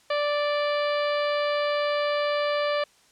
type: harmonic tone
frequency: 586 Hz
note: D5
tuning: 4 cents flat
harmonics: 1 / 2 / 3 / 4 / 5 / 6 / 7 / 8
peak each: -24 / -30 / -34 / -36 / -38 / -40 / -41 / -42 dBFS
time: 0.1-2.84 s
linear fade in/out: 5 ms
effects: white hiss -59 dBFS RMS until 3.11 s + low-pass 8000 Hz 12 dB/octave